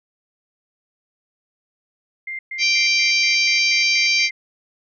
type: tone bursts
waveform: sine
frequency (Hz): 2099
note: C7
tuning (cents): +5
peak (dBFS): -26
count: 9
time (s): 2.27-4.31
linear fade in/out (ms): 5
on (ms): 120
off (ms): 120
type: harmonic tone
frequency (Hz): 784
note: G5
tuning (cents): 0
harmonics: 3 / 4 / 5 / 6 / 7 / 8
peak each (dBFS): -17 / -28 / -28 / -21 / -26 / -28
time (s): 2.58-4.3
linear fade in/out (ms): 50
effects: none